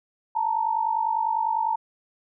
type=tone pair together; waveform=sine; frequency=880 / 930 Hz; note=A5 / A#5; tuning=0 / -4 cents; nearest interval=minor second; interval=96 cents; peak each=-24 / -25 dBFS; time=0.35-1.76 s; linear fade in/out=10 ms; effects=none